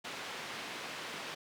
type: band-pass noise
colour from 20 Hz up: white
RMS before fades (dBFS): -43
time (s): 0.04-1.35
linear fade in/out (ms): 10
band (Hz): 170 to 3100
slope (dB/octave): 12
effects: none